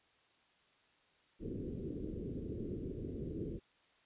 white low-pass noise, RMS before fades -42 dBFS, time 1.39-3.6 s, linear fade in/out 50 ms, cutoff 430 Hz, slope 48 dB/octave, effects white hiss -70 dBFS RMS until 4.05 s + resampled to 8000 Hz

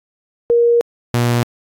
sine / sawtooth tone pair in turn, 471.9 / 119.83 Hz, A#4 / A#2, +21 / +48 cents, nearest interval 2 octaves, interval 2373 cents, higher first, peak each -9 dBFS, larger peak neither, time 0.5-0.81 / 1.14-1.43 s, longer first, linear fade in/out 0 ms, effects AAC 64 kbps

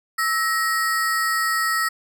square ring-modulated tone, 1600 Hz, G6, 35 cents sharp, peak -17 dBFS, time 0.18-1.89 s, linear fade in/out 10 ms, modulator 290 Hz, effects none

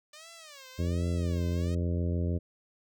5% pulse tone with vibrato, 588 Hz, D5, 2 cents sharp, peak -36 dBFS, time 0.13-1.75 s, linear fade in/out 5 ms, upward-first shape sine, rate 1.3 Hz, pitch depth 230 cents each way
harmonic tone, 86.5 Hz, F2, 16 cents flat, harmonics 1 / 2 / 3 / 4 / 5 / 6 / 7, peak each -28 / -34 / -38 / -40 / -42 / -44 / -45 dBFS, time 0.78-2.39 s, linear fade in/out 20 ms
effects none

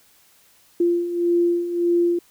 sine beating tone pair, 344.5 / 346.2 Hz, F4 / F4, -24 / -15 cents, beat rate 1.7 Hz, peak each -24 / -18 dBFS, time 0.8-2.19 s, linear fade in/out 5 ms, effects white hiss -56 dBFS RMS until 2.3 s

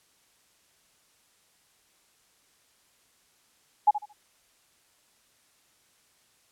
sine tone with echo, 836 Hz, G#5, 11 cents sharp, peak -14 dBFS, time 3.87-3.91 s, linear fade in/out 10 ms, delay 74 ms, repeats 3, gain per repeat -12 dB, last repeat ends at 4.132 s, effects white hiss -65 dBFS RMS until 6.51 s + low-pass 11000 Hz 12 dB/octave

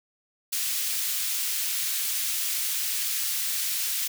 white high-pass noise, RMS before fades -28 dBFS, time 0.52-4.08 s, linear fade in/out 10 ms, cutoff 2300 Hz, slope 12 dB/octave, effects none

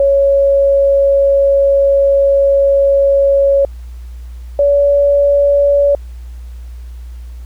sine tone pair in turn, 555 / 568.6 Hz, C#5 / C#5, +2 / +44 cents, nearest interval unison, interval 42 cents, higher second, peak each -7 dBFS, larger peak neither, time 0-3.65 / 4.59-5.95 s, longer first, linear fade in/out 2 ms, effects added 60 Hz sine -26 dBFS peak until 7.45 s + pink hiss -50 dBFS RMS until 7.45 s

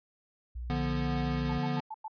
sine tone with pitch glide, 60.1 to 60.48 Hz, B1 to B1, -46 to -36 cents, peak -35 dBFS, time 0.55-1.59 s, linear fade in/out 10 ms, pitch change +10 cents, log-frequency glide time 0.79-0.88 s
square chord, B diminished, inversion first, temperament equal with one note detuned, 146.83 / 174.61 / 245.4 Hz, D3 / F3 / B3, 0 / 0 / -11 cents, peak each -33 / -38 / -34 dBFS, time 0.7-1.8 s, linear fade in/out 0 ms
sine tone bursts, 874 Hz, A5, 12 cents flat, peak -36 dBFS, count 5, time 1.49-2.081 s, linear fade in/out 5 ms, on 39 ms, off 99 ms
effects resampled to 11025 Hz

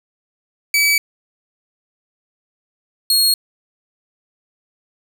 sawtooth tone pair in turn, 2291 / 4295 Hz, D7 / C8, -44 / +44 cents, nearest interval major seventh, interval 1088 cents, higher second, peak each -9 dBFS, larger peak neither, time 0.74-0.98 / 3.1-3.34 s, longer neither, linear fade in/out 2 ms, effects none

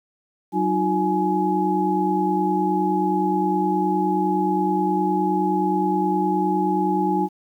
sine tone cluster, 186.6 / 309.3 / 358.9 / 840 Hz, F#3 / D#4 / F4 / G#5, +15 / -10 / +47 / +19 cents, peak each -24 / -24 / -25 / -22 dBFS, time 0.52-7.29 s, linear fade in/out 50 ms, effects 9-bit

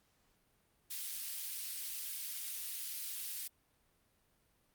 white high-pass noise, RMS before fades -42 dBFS, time 0.9-3.48 s, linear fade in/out 10 ms, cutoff 2900 Hz, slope 12 dB/octave, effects pink hiss -74 dBFS RMS until 4.74 s + Opus 48 kbps

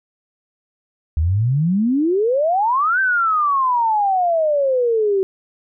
sine exponential two-way sweep, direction up then down, 73.6 to 1573 to 376.7 Hz, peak -14 dBFS, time 1.17-5.23 s, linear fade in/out 0 ms, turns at 3 s, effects none

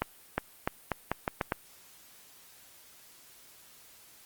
accelerating click train, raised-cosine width 0.5 ms, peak -12 dBFS, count 8, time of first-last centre 0.02-1.521 s, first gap 360 ms, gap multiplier 0.82, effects white hiss -56 dBFS RMS until 4.25 s + Opus 32 kbps

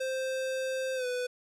square tone with pitch glide, 523.3 to 496.5 Hz, C5 to B4, 0 to +9 cents, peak -31 dBFS, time 0-1.27 s, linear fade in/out 10 ms, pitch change -91 cents, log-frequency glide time 0.95-1.06 s, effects low-pass 10000 Hz 12 dB/octave

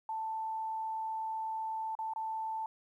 sine tone with dropouts, 884 Hz, A5, 8 cents sharp, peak -34 dBFS, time 0.09-2.66 s, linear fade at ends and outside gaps 2 ms, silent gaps 1.952-1.989 / 2.136-2.16 s, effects 12-bit

